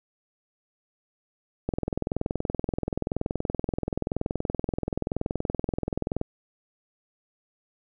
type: click train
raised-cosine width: 2 ms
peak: -13 dBFS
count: 96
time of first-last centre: 1.69-6.214 s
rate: 21 Hz
effects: none